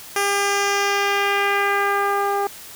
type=tone with low-pass filter sweep; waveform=10% pulse; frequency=401.6 Hz; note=G4; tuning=42 cents sharp; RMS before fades=-20 dBFS; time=0.16-2.47 s; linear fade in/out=2 ms; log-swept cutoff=12000 to 830 Hz; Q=1.3; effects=white hiss -39 dBFS RMS until 2.75 s